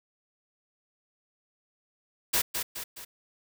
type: noise with echo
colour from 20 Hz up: white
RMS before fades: -25 dBFS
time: 2.33-2.42 s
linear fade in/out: 10 ms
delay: 210 ms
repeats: 3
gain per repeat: -6 dB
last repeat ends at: 3.05 s
effects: none